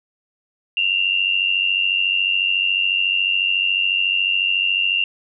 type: tone pair together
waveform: sine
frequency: 2726 / 2820 Hz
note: F7 / F7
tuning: -43 / +16 cents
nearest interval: minor second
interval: 59 cents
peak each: -19 dBFS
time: 0.77-5.04 s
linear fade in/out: 2 ms
effects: none